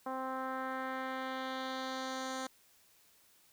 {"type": "tone with low-pass filter sweep", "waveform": "10% pulse", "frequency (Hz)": 261.6, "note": "C4", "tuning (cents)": 0, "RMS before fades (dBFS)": -39, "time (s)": [0.06, 2.47], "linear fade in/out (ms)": 5, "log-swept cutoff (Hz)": [1000, 7600], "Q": 1.5, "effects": ["white hiss -66 dBFS RMS until 3.52 s"]}